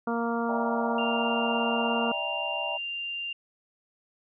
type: harmonic tone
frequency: 233.1 Hz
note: A#3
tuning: in tune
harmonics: 1 / 2 / 3 / 4 / 5 / 6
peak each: -29 / -32 / -34 / -35 / -36 / -37 dBFS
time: 0.07-2.12 s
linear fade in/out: 5 ms
type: chord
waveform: sine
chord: E half-diminished seventh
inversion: third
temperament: just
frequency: 593.3 / 659.3 / 791.1 / 949.3 Hz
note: D5 / E5 / G5 / Bb5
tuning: +18 / 0 / +16 / +31 cents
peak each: -36 dBFS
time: 0.48-2.78 s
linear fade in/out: 20 ms
type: tone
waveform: sine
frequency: 2788 Hz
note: F7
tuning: 4 cents flat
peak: -31 dBFS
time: 0.98-3.33 s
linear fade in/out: 5 ms
effects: none